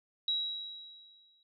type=tone with exponential decay; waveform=sine; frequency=3866 Hz; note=B7; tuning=38 cents flat; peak=-27 dBFS; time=0.28-1.43 s; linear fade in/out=2 ms; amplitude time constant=250 ms; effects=none